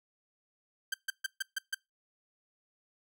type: tone bursts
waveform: sawtooth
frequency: 1566 Hz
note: G6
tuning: 2 cents flat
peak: -27 dBFS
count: 6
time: 0.92-1.746 s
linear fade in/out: 5 ms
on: 21 ms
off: 140 ms
effects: noise-tail reverb RT60 0.2 s tail -23 dB re dry